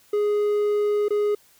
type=tone with dropouts; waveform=triangle; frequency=415.6 Hz; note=G#4; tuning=1 cent sharp; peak=-17 dBFS; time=0.13-1.35 s; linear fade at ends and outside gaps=5 ms; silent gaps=1.084-1.105 s; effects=white hiss -57 dBFS RMS until 1.59 s